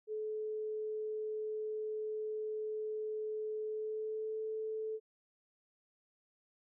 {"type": "tone with pitch glide", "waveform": "sine", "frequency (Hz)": [430.8, 437.1], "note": ["A4", "A4"], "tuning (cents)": [-37, -11], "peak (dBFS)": -36, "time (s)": [0.07, 5], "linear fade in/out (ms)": 50, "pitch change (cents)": 26, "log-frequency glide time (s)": [3.65, 4.4], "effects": []}